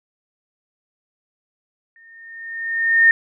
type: tone with exponential growth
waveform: sine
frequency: 1828 Hz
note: A#6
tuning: 34 cents flat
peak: -7 dBFS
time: 1.96-3.11 s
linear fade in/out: 1 ms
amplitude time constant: 250 ms
effects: none